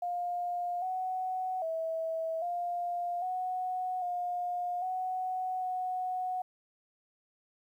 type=tone with pitch steps; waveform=sine; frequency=707 / 744 / 650 / 702 / 737 / 712 / 742 / 737 Hz; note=F5 / F#5 / E5 / F5 / F#5 / F5 / F#5 / F#5; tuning=+21 / +9 / -24 / +9 / -7 / +33 / +5 / -7 cents; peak=-31 dBFS; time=0.02-6.42 s; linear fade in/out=5 ms; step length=800 ms; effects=11-bit